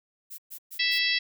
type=noise bursts; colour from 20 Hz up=violet; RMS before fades=-40 dBFS; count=4; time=0.3-0.992 s; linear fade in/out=20 ms; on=83 ms; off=120 ms
type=harmonic tone; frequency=659.3 Hz; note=E5; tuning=in tune; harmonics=3 / 4 / 5 / 6 / 7 / 8; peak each=-28 / -29 / -30 / -31 / -31 / -32 dBFS; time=0.79-1.19 s; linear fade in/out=10 ms
effects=none